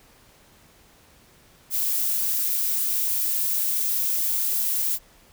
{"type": "noise", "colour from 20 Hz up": "violet", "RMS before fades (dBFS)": -24, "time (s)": [1.7, 4.99], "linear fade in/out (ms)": 50, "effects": ["pink hiss -55 dBFS RMS until 5.32 s"]}